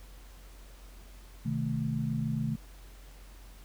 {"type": "chord", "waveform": "sine", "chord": "A diminished", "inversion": "first", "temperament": "equal with one note detuned", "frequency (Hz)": [128.57, 155.56, 220], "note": ["C3", "Eb3", "A3"], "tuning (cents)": [-30, 0, 0], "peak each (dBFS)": -33, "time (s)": [1.45, 2.56], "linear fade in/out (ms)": 10, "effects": ["added 46 Hz sine -48 dBFS peak until 3.64 s", "pink hiss -57 dBFS RMS until 3.64 s"]}